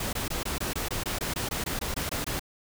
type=noise bursts; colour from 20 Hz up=pink; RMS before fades=-31 dBFS; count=16; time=0-2.395 s; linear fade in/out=5 ms; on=130 ms; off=21 ms; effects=none